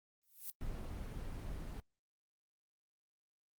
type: noise with exponential growth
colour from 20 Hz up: violet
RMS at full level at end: -40 dBFS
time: 0.23-0.5 s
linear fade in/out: 1 ms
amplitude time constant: 58 ms
type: noise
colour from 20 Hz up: brown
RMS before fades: -43 dBFS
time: 0.61-1.8 s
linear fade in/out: 0 ms
effects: noise-tail reverb RT60 0.1 s tail -22 dB re dry + Opus 24 kbps